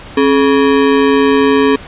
square ring-modulated tone, 349.2 Hz, F4, in tune, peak -5 dBFS, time 0.17-1.76 s, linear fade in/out 5 ms, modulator 77.3 Hz, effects pink hiss -32 dBFS RMS until 1.87 s + resampled to 8000 Hz

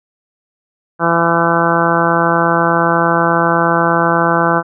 harmonic tone, 168.3 Hz, E3, 36 cents sharp, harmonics 1 / 2 / 3 / 4 / 5 / 6 / 7 / 8 / 9, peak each -19 / -19 / -19 / -19 / -19 / -19 / -19 / -19 / -19 dBFS, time 0.99-4.63 s, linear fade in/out 50 ms, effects none

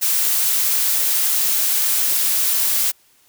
blue noise, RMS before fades -18 dBFS, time 0.01-2.92 s, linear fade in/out 20 ms, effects white hiss -56 dBFS RMS until 3.28 s

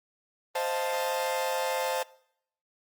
40% pulse chord, F dominant seventh, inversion second, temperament equal with one note detuned, 523.3 / 624.8 / 698.5 / 880 Hz, C5 / Eb5 / F5 / A5, 0 / +7 / 0 / 0 cents, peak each -30 / -35 / -36 / -31 dBFS, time 0.55-2.03 s, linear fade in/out 5 ms, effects noise-tail reverb RT60 0.7 s tail -22 dB re dry + Opus 24 kbps

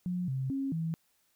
sine tone with pitch steps, 179.3 / 132.4 / 271.8 / 163 Hz, F3 / C3 / C#4 / E3, +46 / +21 / -34 / -19 cents, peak -30 dBFS, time 0.06-0.94 s, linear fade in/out 0 ms, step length 220 ms, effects white hiss -72 dBFS RMS until 1.35 s

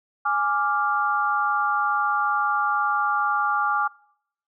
sine chord, D diminished, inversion second, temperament equal, 830.6 / 1174.7 / 1396.9 Hz, Ab5 / D6 / F6, 0 / 0 / 0 cents, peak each -25 / -23 / -25 dBFS, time 0.25-3.88 s, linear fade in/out 10 ms, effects noise-tail reverb RT60 0.7 s tail -24 dB re dry

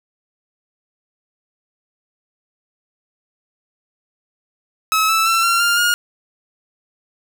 sawtooth tone with pitch steps, 1290 / 1316.3 / 1343.2 / 1370.7 / 1398.7 / 1427.2 Hz, E6 / E6 / E6 / F6 / F6 / F6, -38 / -3 / +32 / -33 / +2 / +37 cents, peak -10 dBFS, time 4.92-5.94 s, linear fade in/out 0 ms, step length 170 ms, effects none

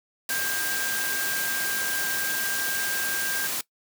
sine tone in noise, 1595 Hz, G6, 30 cents sharp, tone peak -29 dBFS, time 0.3-3.47 s, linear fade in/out 2 ms, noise white, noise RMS -29 dBFS, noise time 0.29-3.61 s, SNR -3 dB, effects noise-tail reverb RT60 0.1 s tail -20 dB re dry + high-pass 150 Hz 12 dB/octave

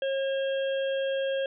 harmonic tone, 541 Hz, C#5, 42 cents flat, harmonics 1 / 3 / 5 / 6, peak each -26 / -38 / -44 / -40 dBFS, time 0.02-1.46 s, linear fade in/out 2 ms, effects none

